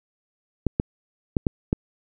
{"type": "clicks", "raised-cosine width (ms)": 3, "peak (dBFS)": -7, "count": 5, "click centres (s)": [0.667, 0.799, 1.368, 1.468, 1.729], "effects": []}